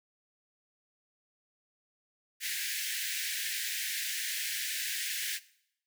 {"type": "high-pass noise", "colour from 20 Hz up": "pink", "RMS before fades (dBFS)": -35, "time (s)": [2.4, 5.4], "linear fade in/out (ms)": 50, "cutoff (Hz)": 1600, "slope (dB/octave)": 96, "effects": ["noise-tail reverb RT60 0.7 s tail -19 dB re dry"]}